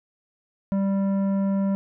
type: tone with tanh clipping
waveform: sine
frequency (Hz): 196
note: G3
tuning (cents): 0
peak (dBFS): -22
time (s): 0.72-1.75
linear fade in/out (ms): 0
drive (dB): 11
effects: none